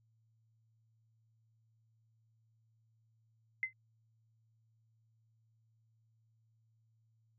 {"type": "tone with exponential decay", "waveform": "sine", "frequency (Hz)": 2058, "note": "C7", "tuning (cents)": -29, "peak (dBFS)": -28, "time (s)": [3.63, 3.73], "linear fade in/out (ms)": 1, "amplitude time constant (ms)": 21, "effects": ["added 112 Hz sine -70 dBFS peak until 7.38 s"]}